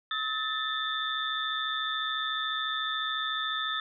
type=tone cluster; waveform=sine; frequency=1283 / 1767 / 3472 / 3606 Hz; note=E6 / A6 / A7 / A7; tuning=-47 / +7 / -24 / +42 cents; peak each=-33 / -34 / -36 / -35 dBFS; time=0.11-3.8 s; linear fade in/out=2 ms; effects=none